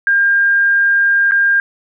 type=tone with dropouts; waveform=sine; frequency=1605 Hz; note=G6; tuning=40 cents sharp; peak=-9 dBFS; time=0.07-1.6 s; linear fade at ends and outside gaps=1 ms; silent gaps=1.311-1.319 s; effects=none